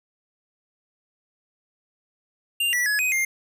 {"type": "tone with pitch steps", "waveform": "square", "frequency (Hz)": [2792, 1952, 1690, 2509, 2113], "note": ["F7", "B6", "G#6", "D#7", "C7"], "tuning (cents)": [-1, -21, 30, 14, 16], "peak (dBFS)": -21, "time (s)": [2.6, 3.25], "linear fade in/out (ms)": 5, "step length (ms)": 130, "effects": []}